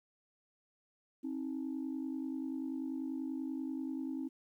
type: tone pair together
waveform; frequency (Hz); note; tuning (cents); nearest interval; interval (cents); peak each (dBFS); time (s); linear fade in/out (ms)
sine; 265.7 / 316; C4 / D#4; +27 / +27; minor third; 300; -37 / -39; 1.23-4.29; 20
effects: tanh soft clip ceiling -31 dBFS + 12-bit